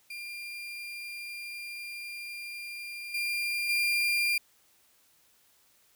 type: tone with level steps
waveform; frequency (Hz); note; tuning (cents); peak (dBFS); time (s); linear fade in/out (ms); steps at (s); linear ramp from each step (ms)
35% pulse; 2396; D7; +34; -36 / -27 / -23; 0.1-4.38; 5; 3.14 / 3.69; 5
effects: white hiss -65 dBFS RMS until 5.95 s